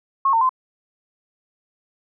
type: tone with pitch steps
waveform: sine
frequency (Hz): 1088 / 909 / 1033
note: C#6 / A#5 / C6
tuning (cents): -33 / -44 / -22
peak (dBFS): -14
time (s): 0.25-0.493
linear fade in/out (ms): 5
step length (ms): 81
effects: none